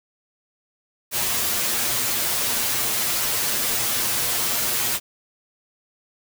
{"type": "noise with comb filter", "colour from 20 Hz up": "white", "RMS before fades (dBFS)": -23, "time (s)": [1.11, 5], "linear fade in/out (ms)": 50, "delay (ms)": 8.5, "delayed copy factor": 0.95, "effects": []}